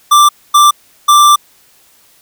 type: tone bursts at uneven times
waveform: square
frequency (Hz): 1178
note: D6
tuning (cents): +5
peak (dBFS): -4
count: 3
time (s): 0.11-0.29 / 0.54-0.71 / 1.08-1.36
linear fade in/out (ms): 10
effects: white hiss -48 dBFS RMS until 2.21 s